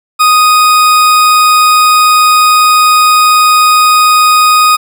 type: tone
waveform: 40% pulse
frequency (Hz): 1244.5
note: D#6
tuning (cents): 0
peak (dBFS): -3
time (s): 0.19-4.77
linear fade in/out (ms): 20
effects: none